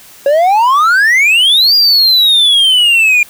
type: exponential two-way sweep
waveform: triangle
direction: up then down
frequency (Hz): 545 to 4860 to 2393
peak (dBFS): -4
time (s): 0.26-3.23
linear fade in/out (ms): 2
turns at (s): 1.75
effects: white hiss -38 dBFS RMS until 3.29 s